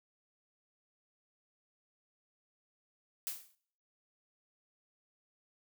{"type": "noise with exponential decay", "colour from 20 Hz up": "blue", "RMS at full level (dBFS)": -35, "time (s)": [3.27, 3.55], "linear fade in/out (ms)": 0, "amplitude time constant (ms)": 60, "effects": ["noise-tail reverb RT60 0.6 s tail -22 dB re dry"]}